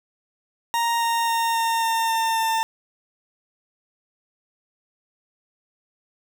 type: tone with pitch steps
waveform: 40% pulse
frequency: 932.3 / 926.4 / 920.5 / 914.7 / 908.9 / 903.1 / 897.4 Hz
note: A#5 / A#5 / A#5 / A#5 / A#5 / A5 / A5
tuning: 0 / -11 / -22 / -33 / -44 / +45 / +34 cents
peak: -19 dBFS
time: 0.74-2.63 s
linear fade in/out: 0 ms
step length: 270 ms
effects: none